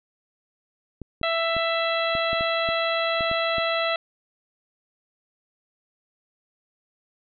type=clicks; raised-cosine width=3 ms; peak=-22 dBFS; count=10; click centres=1.017 / 1.214 / 1.566 / 2.152 / 2.331 / 2.409 / 2.689 / 3.208 / 3.314 / 3.583 s
type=harmonic tone; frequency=663 Hz; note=E5; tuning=10 cents sharp; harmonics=1 / 2 / 3 / 4 / 5 / 6; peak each=-25 / -28 / -30 / -31 / -32 / -33 dBFS; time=1.23-3.96 s; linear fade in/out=2 ms
effects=none